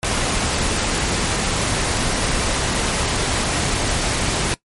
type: noise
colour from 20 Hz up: pink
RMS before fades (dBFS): -20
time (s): 0.03-4.54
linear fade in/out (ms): 0
effects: noise-tail reverb RT60 0.1 s tail -19 dB re dry + MP3 48 kbps